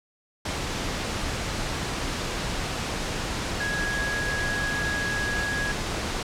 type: tone in noise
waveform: sine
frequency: 1661.2 Hz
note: G#6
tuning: in tune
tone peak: -27 dBFS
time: 3.6-5.72 s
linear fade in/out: 5 ms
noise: pink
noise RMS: -29 dBFS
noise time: 0.45-6.23 s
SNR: -1 dB
effects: low-pass 7000 Hz 12 dB/octave